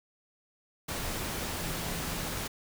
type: tone in noise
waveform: sine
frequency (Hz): 164.81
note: E3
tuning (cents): 0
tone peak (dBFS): -43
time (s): 1.6-2.31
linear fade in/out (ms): 10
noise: pink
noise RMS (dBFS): -35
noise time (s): 0.88-2.48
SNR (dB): -11
effects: none